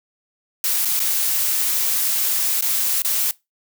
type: noise with dropouts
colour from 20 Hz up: blue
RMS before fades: -20 dBFS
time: 0.64-3.31 s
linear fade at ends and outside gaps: 1 ms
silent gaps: 0.849-0.855 / 0.994-1.001 / 2.609-2.623 / 3.02-3.047 s
effects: noise-tail reverb RT60 0.2 s tail -21 dB re dry